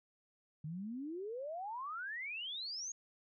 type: exponential sweep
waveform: sine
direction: up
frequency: 146.83 to 6700 Hz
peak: -40 dBFS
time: 0.64-2.92 s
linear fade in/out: 5 ms
effects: none